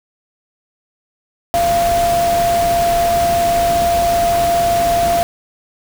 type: tone in noise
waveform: sine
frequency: 688 Hz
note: F5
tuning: 26 cents flat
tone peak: -12 dBFS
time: 1.54-5.23 s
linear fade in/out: 0 ms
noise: pink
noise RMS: -23 dBFS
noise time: 1.54-5.23 s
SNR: +8 dB
effects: none